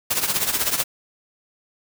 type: noise with tremolo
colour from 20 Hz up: white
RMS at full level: -19 dBFS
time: 0.1-0.84 s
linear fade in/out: 10 ms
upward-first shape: triangle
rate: 16 Hz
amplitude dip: 80%
effects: none